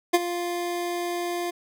25% pulse tone with ADSR envelope, 349.2 Hz, F4, in tune, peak -10 dBFS, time 0.13-1.51 s, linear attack 15 ms, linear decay 34 ms, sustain -13 dB, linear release 13 ms, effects none

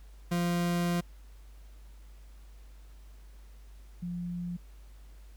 40% pulse / sine tone pair in turn, 173.7 / 175.41 Hz, F3 / F3, -9 / +8 cents, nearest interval unison, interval 17 cents, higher second, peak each -26 / -33 dBFS, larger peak first, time 0.31-1.01 / 4.02-4.57 s, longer first, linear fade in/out 10 ms, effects added 50 Hz sine -48 dBFS peak until 5.36 s + pink hiss -64 dBFS RMS until 5.36 s

